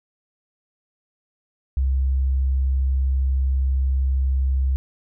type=tone; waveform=sine; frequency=66.3 Hz; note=C2; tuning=23 cents sharp; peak=-17 dBFS; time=1.77-4.76 s; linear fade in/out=0 ms; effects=none